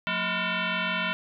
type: tone with frequency modulation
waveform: sine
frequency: 635 Hz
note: D#5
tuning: 35 cents sharp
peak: -25 dBFS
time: 0.07-1.13 s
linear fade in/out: 0 ms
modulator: 408 Hz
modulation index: 6.4
effects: none